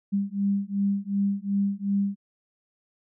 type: beating tone pair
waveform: sine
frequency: 198 / 200.7 Hz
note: G3 / G3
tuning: +18 / +41 cents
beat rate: 2.7 Hz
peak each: -26 dBFS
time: 0.12-2.16 s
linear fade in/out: 20 ms
effects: none